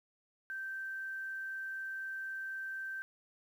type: tone with quantisation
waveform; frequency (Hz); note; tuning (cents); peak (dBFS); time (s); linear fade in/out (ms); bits
sine; 1559; G6; -10; -38; 0.5-3.02; 0; 11
effects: none